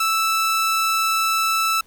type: tone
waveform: sawtooth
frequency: 1318.5 Hz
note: E6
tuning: in tune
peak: -14 dBFS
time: 0-1.81 s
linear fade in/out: 5 ms
effects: pink hiss -56 dBFS RMS until 1.86 s